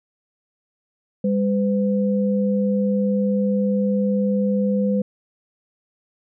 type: tone pair together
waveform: sine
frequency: 200.5 / 505.2 Hz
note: G3 / B4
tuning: +39 / +39 cents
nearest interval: octave + major third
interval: 1600 cents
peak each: -18 / -23 dBFS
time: 1.24-5.02 s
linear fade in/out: 5 ms
effects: none